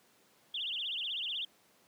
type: tone with vibrato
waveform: sine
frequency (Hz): 3166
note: G7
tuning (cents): +17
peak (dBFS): -34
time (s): 0.54-1.45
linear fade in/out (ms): 5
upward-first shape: triangle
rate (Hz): 16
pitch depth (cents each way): 270
effects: pink hiss -66 dBFS RMS until 1.87 s + high-pass 200 Hz 12 dB/octave